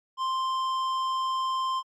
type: tone with tanh clipping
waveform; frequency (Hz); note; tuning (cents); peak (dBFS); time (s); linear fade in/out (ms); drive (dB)
sine; 1046.5; C6; 0; -27; 0.17-1.83; 50; 11
effects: MP3 96 kbps